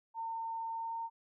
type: tone with pitch glide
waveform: sine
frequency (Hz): 908 to 915.4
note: A#5 to A#5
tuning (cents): -46 to -32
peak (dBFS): -36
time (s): 0.14-1.1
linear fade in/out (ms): 50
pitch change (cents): +14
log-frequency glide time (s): 0.72-0.99
effects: none